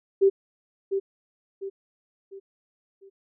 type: tone with echo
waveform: sine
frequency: 390.8 Hz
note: G4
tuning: 5 cents flat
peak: -14 dBFS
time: 0.21-0.3 s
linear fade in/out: 20 ms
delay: 700 ms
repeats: 4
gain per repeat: -8 dB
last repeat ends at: 3.1 s
effects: none